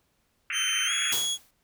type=band-pass noise; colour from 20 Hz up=white; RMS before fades=-32 dBFS; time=0.5-1.13 s; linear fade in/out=2 ms; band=1300 to 2800 Hz; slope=96 dB/octave
type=tone with pitch glide; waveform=25% pulse; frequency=3096 to 3337 Hz; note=G7 to G#7; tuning=-22 to +8 cents; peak=-22 dBFS; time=0.52-1.38 s; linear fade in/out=50 ms; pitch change=+130 cents; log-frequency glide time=0.86-0.92 s
type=noise with exponential decay; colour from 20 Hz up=white; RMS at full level=-26 dBFS; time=1.12-1.51 s; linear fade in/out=5 ms; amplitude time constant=83 ms
effects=pink hiss -71 dBFS RMS until 1.63 s